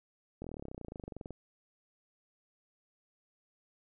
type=slowing click train; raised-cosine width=2 ms; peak=-29 dBFS; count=27; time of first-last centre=0.42-1.307 s; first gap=23 ms; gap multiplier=1.03; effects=none